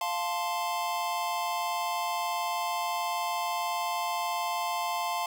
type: chord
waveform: square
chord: F major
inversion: none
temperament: equal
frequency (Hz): 698.5 / 880 / 1046.5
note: F5 / A5 / C6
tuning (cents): 0 / 0 / 0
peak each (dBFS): -34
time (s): 0.01-5.26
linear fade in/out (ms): 2
effects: none